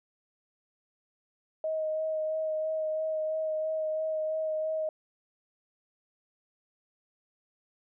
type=tone with vibrato; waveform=sine; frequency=628 Hz; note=D#5; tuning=16 cents sharp; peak=-28 dBFS; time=1.64-4.89 s; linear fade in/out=2 ms; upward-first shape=sine; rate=3 Hz; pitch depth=15 cents each way; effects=none